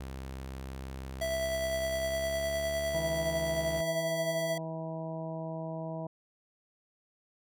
sawtooth tone with pitch glide, 66.2 to 71.36 Hz, C2 to D2, +21 to -49 cents, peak -35 dBFS, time 0-3.81 s, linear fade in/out 5 ms, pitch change +130 cents, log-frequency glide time 1.97-2.65 s
square tone with tremolo, 659.3 Hz, E5, in tune, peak -30 dBFS, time 1.21-4.58 s, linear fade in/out 5 ms, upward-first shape sine, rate 9.8 Hz, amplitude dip 25%
harmonic tone, 161.6 Hz, E3, 34 cents flat, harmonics 1 / 2 / 3 / 4 / 5 / 6, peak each -38 / -44 / -47 / -39 / -50 / -47 dBFS, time 2.94-6.07 s, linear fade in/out 5 ms
effects none

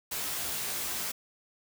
white noise with comb filter, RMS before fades -34 dBFS, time 0.11-1.12 s, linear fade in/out 10 ms, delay 17 ms, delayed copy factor +0.65, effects none

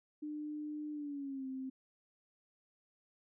sine tone with pitch glide, 300.3 to 262.9 Hz, D4 to C4, +39 to +8 cents, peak -39 dBFS, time 0.22-1.7 s, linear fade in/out 10 ms, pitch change -231 cents, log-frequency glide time 0.92-1.47 s, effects none

